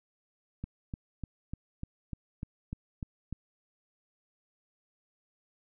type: click train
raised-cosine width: 5 ms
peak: -24 dBFS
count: 10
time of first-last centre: 0.64-3.327 s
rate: 3.35 Hz
effects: none